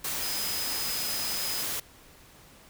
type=tone in noise; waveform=sine; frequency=5040 Hz; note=D#8; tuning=21 cents sharp; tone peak=-34 dBFS; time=0.22-1.63 s; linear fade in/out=5 ms; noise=white; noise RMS=-32 dBFS; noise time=0.04-1.8 s; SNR=-5 dB; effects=pink hiss -54 dBFS RMS until 2.69 s